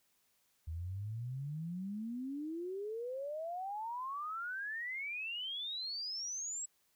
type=exponential sweep; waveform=sine; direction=up; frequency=77.78 to 7790 Hz; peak=-38 dBFS; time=0.67-6.66 s; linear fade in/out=10 ms; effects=white hiss -75 dBFS RMS until 6.95 s